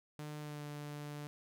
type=tone with pitch glide; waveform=sawtooth; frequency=150 to 147.17 Hz; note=D3 to D3; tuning=+37 to +4 cents; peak=-39 dBFS; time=0.19-1.27 s; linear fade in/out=0 ms; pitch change=-33 cents; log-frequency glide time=0.39-0.64 s; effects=none

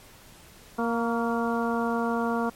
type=harmonic tone with a mistuned harmonic; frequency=233.1 Hz; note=A#3; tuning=in tune; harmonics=1 / 2 / 3 / 4 / 5 / 6; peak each=-27 / -30 / -32 / -33 / -34 / -35 dBFS; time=0.78-2.5 s; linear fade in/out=10 ms; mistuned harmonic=5; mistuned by=-37 cents; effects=pink hiss -51 dBFS RMS until 2.55 s + MP3 64 kbps

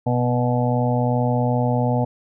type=harmonic tone with a mistuned harmonic; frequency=122.6 Hz; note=B2; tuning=12 cents flat; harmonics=1 / 2 / 4 / 5 / 6 / 7; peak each=-20 / -23 / -26 / -27 / -28 / -28 dBFS; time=0.06-2.05 s; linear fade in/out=10 ms; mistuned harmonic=1; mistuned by=+26 cents; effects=none

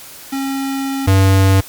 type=tone pair in turn; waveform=square; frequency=271.6 / 96.27 Hz; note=C#4 / G2; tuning=-35 / -31 cents; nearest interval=octave + tritone; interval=1796 cents; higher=first; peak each=-19 / -9 dBFS; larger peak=second; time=0.32-1.07 / 1.07-1.61 s; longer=first; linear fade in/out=10 ms; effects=white hiss -36 dBFS RMS until 1.68 s + Opus 48 kbps

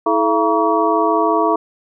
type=tone cluster; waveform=sine; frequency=325.9 / 431.5 / 679 / 949 / 1135 Hz; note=E4 / A4 / F5 / A#5 / C#6; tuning=-20 / -34 / -49 / +31 / +41 cents; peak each=-19 dBFS; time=0.06-1.56 s; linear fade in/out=5 ms; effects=none

